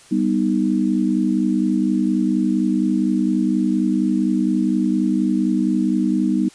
sine chord, G augmented, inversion none, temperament equal, 196 / 246.9 / 311.1 Hz, G3 / B3 / D#4, 0 / 0 / 0 cents, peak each -20 dBFS, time 0.11-6.49 s, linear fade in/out 10 ms, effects white hiss -47 dBFS RMS until 6.54 s + resampled to 22050 Hz

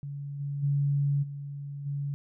sine tone with level steps, 141.9 Hz, C#3, 41 cents sharp, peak -34 / -30 / -23 / -35 / -29 dBFS, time 0.03-2.14 s, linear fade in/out 0 ms, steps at 0.39 / 0.62 / 1.22 / 1.85 s, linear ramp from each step 20 ms, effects none

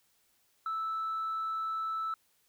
sine tone, 1315 Hz, E6, 5 cents flat, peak -30 dBFS, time 0.66-2.14 s, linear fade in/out 2 ms, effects tanh soft clip ceiling -29 dBFS + white hiss -71 dBFS RMS until 2.48 s

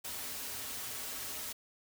white noise with comb filter, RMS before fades -41 dBFS, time 0.04-1.53 s, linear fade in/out 10 ms, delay 5.8 ms, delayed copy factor -0.75, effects none

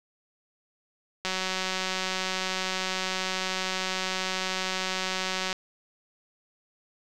click train, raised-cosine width 0.2 ms, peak -12 dBFS, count 801, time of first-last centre 1.25-5.528 s, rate 187 Hz, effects none

